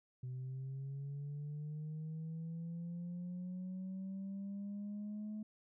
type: linear sweep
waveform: sine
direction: up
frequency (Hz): 126.1 to 214.6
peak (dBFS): -39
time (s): 0.23-5.43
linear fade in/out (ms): 5
effects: tanh soft clip ceiling -39 dBFS